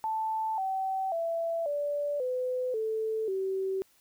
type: tone with pitch steps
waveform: sine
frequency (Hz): 880 / 766.1 / 666.9 / 580.6 / 505.4 / 440 / 383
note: A5 / G5 / E5 / D5 / B4 / A4 / G4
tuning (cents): 0 / -40 / +20 / -20 / +40 / 0 / -40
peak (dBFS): -28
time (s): 0.04-3.82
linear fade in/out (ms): 0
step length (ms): 540
effects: white hiss -65 dBFS RMS until 4 s